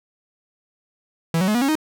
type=tone with pitch steps; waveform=45% pulse; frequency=164.81 / 187.14 / 212.5 / 241.3 / 274 / 311.1 Hz; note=E3 / F#3 / G#3 / B3 / C#4 / D#4; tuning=0 / +20 / +40 / -40 / -20 / 0 cents; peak=-17 dBFS; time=1.34-1.754 s; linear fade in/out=2 ms; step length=69 ms; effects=none